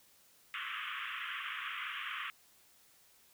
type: band-pass noise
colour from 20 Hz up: pink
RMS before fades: -41 dBFS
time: 0.54-2.3 s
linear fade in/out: 0 ms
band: 1100 to 3300 Hz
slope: 96 dB/octave
effects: white hiss -65 dBFS RMS until 3.33 s